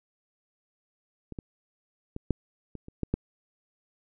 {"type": "clicks", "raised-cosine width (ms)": 3, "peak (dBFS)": [-26, -23, -22, -11, -26, -30, -15, -12], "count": 8, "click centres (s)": [1.323, 1.388, 2.164, 2.307, 2.753, 2.884, 3.033, 3.14], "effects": []}